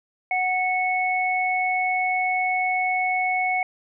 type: tone pair together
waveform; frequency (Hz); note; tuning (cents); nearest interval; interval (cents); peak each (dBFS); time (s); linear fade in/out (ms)
sine; 740 / 2206; F#5 / C#7; 0 / -9; octave + perfect fifth; 1891; -23; 0.31-3.63; 2
effects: none